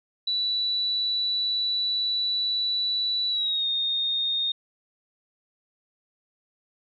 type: tone with pitch glide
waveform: sine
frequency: 3951 to 3686 Hz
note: B7 to A#7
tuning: 0 to -20 cents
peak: -23 dBFS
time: 0.27-4.52 s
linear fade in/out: 5 ms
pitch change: -120 cents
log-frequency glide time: 3.29-3.66 s
effects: none